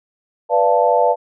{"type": "chord", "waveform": "sine", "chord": "B half-diminished seventh", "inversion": "none", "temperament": "equal with one note detuned", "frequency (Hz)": [493.9, 587.3, 690, 880], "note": ["B4", "D5", "F5", "A5"], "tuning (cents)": [0, 0, -21, 0], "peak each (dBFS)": -17, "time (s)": [0.49, 1.16], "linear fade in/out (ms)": 50, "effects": []}